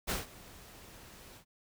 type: noise with ADSR envelope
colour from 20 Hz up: pink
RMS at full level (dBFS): -32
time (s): 0.07-1.45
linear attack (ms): 27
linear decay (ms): 160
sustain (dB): -21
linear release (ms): 86
effects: none